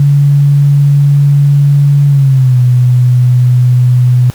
sine tone with pitch glide, 142.3 to 124.6 Hz, C#3 to B2, +46 to +16 cents, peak -3 dBFS, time 0-4.3 s, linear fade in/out 0 ms, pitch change -230 cents, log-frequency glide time 2.09-2.59 s, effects pink hiss -35 dBFS RMS until 4.34 s + high-pass 80 Hz 12 dB/octave

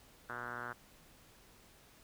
5% pulse tone with low-pass filter, 121.3 Hz, B2, 31 cents flat, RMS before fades -43 dBFS, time 0.29-0.73 s, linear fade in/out 5 ms, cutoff 1500 Hz, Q 5.5, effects pink hiss -62 dBFS RMS until 2.03 s

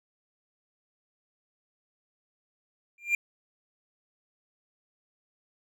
triangle tone with exponential growth, 2388 Hz, D7, 28 cents sharp, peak -17 dBFS, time 2.98-3.15 s, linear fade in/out 2 ms, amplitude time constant 36 ms, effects none

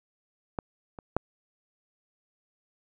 clicks, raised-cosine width 1 ms, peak -16 / -27 / -10 dBFS, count 3, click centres 0.588 / 0.988 / 1.166 s, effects none

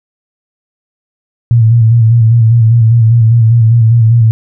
sine tone with vibrato, 114.7 Hz, A#2, 28 cents flat, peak -3 dBFS, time 1.51-4.31 s, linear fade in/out 0 ms, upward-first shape square, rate 5 Hz, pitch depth 47 cents each way, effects none

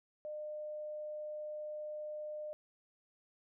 sine tone, 605 Hz, D#5, 49 cents flat, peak -40 dBFS, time 0.25-2.53 s, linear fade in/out 0 ms, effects none

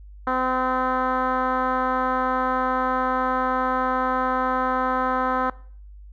10% pulse tone with low-pass filter, 256.8 Hz, C4, 32 cents flat, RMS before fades -23 dBFS, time 0.27-5.5 s, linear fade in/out 2 ms, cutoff 1300 Hz, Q 2.1, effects noise-tail reverb RT60 0.5 s tail -20 dB re dry + added 50 Hz sine -40 dBFS peak until 6.12 s

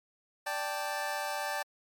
25% pulse chord, D suspended fourth, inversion none, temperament equal, 587.3 / 784 / 880 Hz, D5 / G5 / A5, 0 / 0 / 0 cents, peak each -34 / -33 / -33 dBFS, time 0.46-1.63 s, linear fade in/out 10 ms, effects MP3 96 kbps

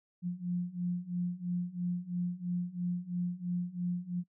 sine beating tone pair, 175.4 / 178.4 Hz, F3 / F3, +8 / +37 cents, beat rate 3 Hz, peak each -36 / -34 dBFS, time 0.22-4.24 s, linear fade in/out 50 ms, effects noise-tail reverb RT60 0.1 s tail -25 dB re dry

